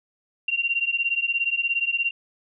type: beating tone pair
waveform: sine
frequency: 2753 / 2770 Hz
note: F7 / F7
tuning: -25 / -15 cents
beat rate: 17 Hz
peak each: -25 / -24 dBFS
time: 0.48-2.11 s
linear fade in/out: 5 ms
effects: none